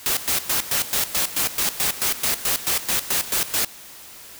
white noise with tremolo, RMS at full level -21 dBFS, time 0.06-3.65 s, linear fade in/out 0 ms, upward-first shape square, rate 4.6 Hz, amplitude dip 80%, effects white hiss -42 dBFS RMS until 4.39 s

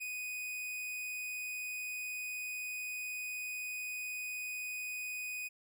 45% pulse tone, 2489 Hz, D#7, in tune, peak -38 dBFS, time 0-5.49 s, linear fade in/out 20 ms, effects none

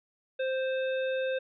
harmonic tone, 523.3 Hz, C5, in tune, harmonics 1 / 3 / 5 / 7, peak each -28 / -38 / -42 / -45 dBFS, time 0.39-1.39 s, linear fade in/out 10 ms, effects none

